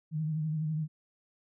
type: tone with vibrato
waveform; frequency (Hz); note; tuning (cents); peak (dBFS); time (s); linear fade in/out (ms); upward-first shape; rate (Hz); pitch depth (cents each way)
sine; 155.56; D#3; 0; -29; 0.11-0.88; 50; triangle; 12; 59
effects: none